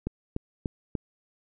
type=click train; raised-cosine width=3 ms; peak=-16 dBFS; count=4; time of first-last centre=0.07-0.952 s; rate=3.4 Hz; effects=none